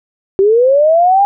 sine linear sweep, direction up, 377.3 to 815 Hz, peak -6 dBFS, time 0.39-1.25 s, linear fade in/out 0 ms, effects none

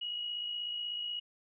sine tone with amplitude modulation, 2902 Hz, F#7, 34 cents flat, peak -33 dBFS, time 0.01-1.2 s, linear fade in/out 10 ms, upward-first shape sine, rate 56.3 Hz, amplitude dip 40%, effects none

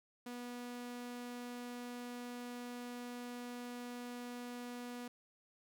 sawtooth tone, 243.7 Hz, B3, 23 cents flat, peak -40 dBFS, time 0.26-5.08 s, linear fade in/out 5 ms, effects none

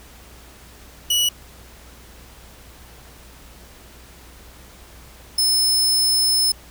sawtooth tone pair in turn, 2935 / 5230 Hz, F#7 / E8, -15 / -15 cents, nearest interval minor seventh, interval 1000 cents, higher second, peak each -13 dBFS, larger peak neither, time 1.1-1.29 / 5.38-6.52 s, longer second, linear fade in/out 5 ms, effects added 60 Hz sine -46 dBFS peak until 6.7 s + pink hiss -46 dBFS RMS until 6.7 s

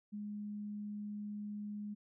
sine tone, 207.7 Hz, G#3, in tune, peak -40 dBFS, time 0.12-1.95 s, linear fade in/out 20 ms, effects none

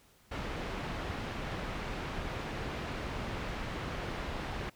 pink low-pass noise, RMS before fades -38 dBFS, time 0.31-4.7 s, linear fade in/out 10 ms, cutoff 2800 Hz, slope 12 dB/octave, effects pink hiss -64 dBFS RMS until 4.75 s

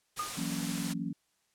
white noise, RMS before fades -38 dBFS, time 0.16-0.94 s, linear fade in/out 20 ms
sine tone with exponential decay, 1223 Hz, D#6, 30 cents flat, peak -29 dBFS, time 0.19-0.41 s, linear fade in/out 5 ms, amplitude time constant 47 ms
sine chord, F# dominant seventh, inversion third, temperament just, 166.5 / 185 / 231.2 / 277.5 Hz, E3 / F#3 / A#3 / C#4, +18 / 0 / -14 / +2 cents, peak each -38 dBFS, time 0.37-1.13 s, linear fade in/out 10 ms
effects white hiss -74 dBFS RMS until 1.54 s + low-pass 10000 Hz 12 dB/octave

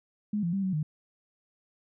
sine tone with pitch steps, 208.9 / 170.8 / 195.8 / 188.3 / 152.6 Hz, G#3 / F3 / G3 / F#3 / D#3, +10 / -38 / -2 / +31 / -33 cents, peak -26 dBFS, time 0.33-0.83 s, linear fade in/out 5 ms, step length 100 ms, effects none

